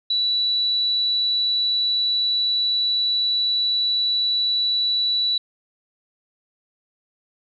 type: tone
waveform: sine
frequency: 3944 Hz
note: B7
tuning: 3 cents flat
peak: -18 dBFS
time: 0.1-5.38 s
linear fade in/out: 5 ms
effects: none